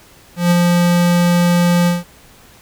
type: tone with ADSR envelope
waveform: square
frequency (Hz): 174.61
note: F3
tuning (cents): 0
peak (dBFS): -9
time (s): 0.36-2.04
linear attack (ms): 150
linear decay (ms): 21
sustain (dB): -2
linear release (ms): 170
effects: pink hiss -45 dBFS RMS until 2.61 s